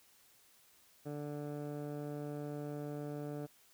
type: tone with low-pass filter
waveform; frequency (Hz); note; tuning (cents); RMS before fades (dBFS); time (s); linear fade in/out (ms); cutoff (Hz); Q
15% pulse; 146.83; D3; 0; -42; 1.05-3.47; 20; 840; 0.85
effects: white hiss -66 dBFS RMS until 3.73 s